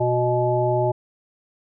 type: harmonic tone with a mistuned harmonic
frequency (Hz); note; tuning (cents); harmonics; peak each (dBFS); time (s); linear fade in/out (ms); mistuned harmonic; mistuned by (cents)
122.4; B2; -15; 1 / 3 / 5 / 7; -23 / -23 / -22 / -25; 0-0.92; 10; 5; +20
effects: none